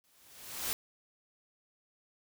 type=noise with exponential growth; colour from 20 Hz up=white; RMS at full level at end=-32 dBFS; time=0.04-0.73 s; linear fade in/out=0 ms; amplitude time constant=150 ms; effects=none